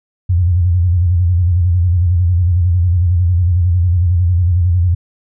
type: tone with vibrato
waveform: sine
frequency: 88.1 Hz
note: F2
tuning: 16 cents sharp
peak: -9 dBFS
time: 0.29-4.95 s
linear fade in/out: 10 ms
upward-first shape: square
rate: 11 Hz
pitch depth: 77 cents each way
effects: none